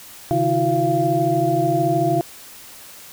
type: tone cluster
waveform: sine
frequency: 134.4 / 153.1 / 327.8 / 361.1 / 687 Hz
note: C3 / D#3 / E4 / F#4 / F5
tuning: +47 / -28 / -10 / -42 / -29 cents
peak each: -24 / -26 / -22 / -24 / -19 dBFS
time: 0.31-2.21 s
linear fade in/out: 0 ms
effects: white hiss -41 dBFS RMS until 3.12 s